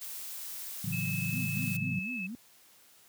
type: noise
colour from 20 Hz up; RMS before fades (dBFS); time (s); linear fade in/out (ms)
blue; -41; 0.01-1.77; 5
type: chord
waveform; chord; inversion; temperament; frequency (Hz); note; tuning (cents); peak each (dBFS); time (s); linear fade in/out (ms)
sine; F# minor seventh; first; equal; 110 / 138.59 / 164.81 / 185; A2 / C#3 / E3 / F#3; 0 / 0 / 0 / 0; -37; 0.84-1.99; 5
type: tone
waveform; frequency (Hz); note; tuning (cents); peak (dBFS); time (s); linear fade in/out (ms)
sine; 2600; E7; -24; -35; 0.92-2.27; 10
type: tone with vibrato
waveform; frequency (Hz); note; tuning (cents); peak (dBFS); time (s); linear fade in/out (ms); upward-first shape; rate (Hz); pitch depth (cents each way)
sine; 215.3; A3; -37; -37; 1.33-2.35; 0; sine; 4.1; 290
effects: white hiss -60 dBFS RMS until 3.08 s + high-pass 60 Hz 12 dB/octave